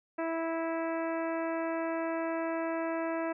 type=harmonic tone; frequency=328.1 Hz; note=E4; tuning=8 cents flat; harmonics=1 / 2 / 3 / 4 / 5 / 6 / 7 / 8; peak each=-34 / -34 / -40 / -43 / -44 / -47 / -50 / -51 dBFS; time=0.18-3.33 s; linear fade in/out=10 ms; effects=none